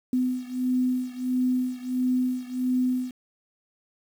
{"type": "beating tone pair", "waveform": "sine", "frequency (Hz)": [252.4, 253.9], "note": ["B3", "B3"], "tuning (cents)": [38, 48], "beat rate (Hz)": 1.5, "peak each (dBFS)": [-25, -27], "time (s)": [0.13, 3.11], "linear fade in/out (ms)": 2, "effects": ["8-bit"]}